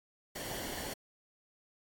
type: noise with comb filter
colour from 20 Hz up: pink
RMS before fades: -41 dBFS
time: 0.35-0.94 s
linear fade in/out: 10 ms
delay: 0.79 ms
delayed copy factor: -0.55
effects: AAC 64 kbps